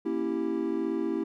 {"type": "chord", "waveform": "triangle", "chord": "A# diminished seventh", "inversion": "none", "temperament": "equal with one note detuned", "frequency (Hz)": [233.1, 274.5, 329.6, 392], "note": ["A#3", "C#4", "E4", "G4"], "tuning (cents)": [0, -17, 0, 0], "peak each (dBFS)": [-33, -32, -28, -31], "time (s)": [0.05, 1.24], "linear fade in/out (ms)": 10, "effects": []}